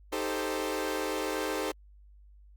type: chord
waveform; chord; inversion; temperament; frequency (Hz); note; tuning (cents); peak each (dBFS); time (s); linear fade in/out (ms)
sawtooth; A half-diminished seventh; second; equal; 311.1 / 392 / 440 / 523.3; Eb4 / G4 / A4 / C5; 0 / 0 / 0 / 0; -32; 0.12-1.72; 10
effects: added 50 Hz sine -52 dBFS peak until 2.56 s + Opus 48 kbps